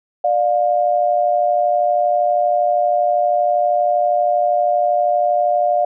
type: tone pair together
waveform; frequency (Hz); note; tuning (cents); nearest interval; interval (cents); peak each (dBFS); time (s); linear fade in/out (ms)
sine; 595.4 / 708; D5 / F5; +24 / +23; minor third; 299; -17 / -15; 0.24-5.85; 5
effects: none